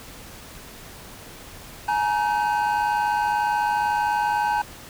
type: tone cluster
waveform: triangle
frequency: 841 / 941 / 1534 Hz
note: G#5 / A#5 / G6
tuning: +22 / +16 / -38 cents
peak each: -20 / -23 / -27 dBFS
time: 1.88-4.62 s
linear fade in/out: 5 ms
effects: pink hiss -42 dBFS RMS until 4.89 s